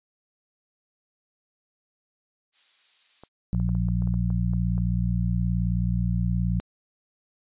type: noise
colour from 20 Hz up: violet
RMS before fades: -45 dBFS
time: 2.52-3.29 s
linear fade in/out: 50 ms
type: clicks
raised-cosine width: 1 ms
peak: -31 dBFS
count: 12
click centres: 3.236 / 3.548 / 3.6 / 3.691 / 3.751 / 3.886 / 4.022 / 4.074 / 4.141 / 4.303 / 4.535 / 4.78 s
type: harmonic tone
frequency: 58.9 Hz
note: A#1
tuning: 19 cents sharp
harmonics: 1 / 2 / 3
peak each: -26 / -26 / -26 dBFS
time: 3.53-6.6 s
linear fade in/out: 0 ms
effects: resampled to 8000 Hz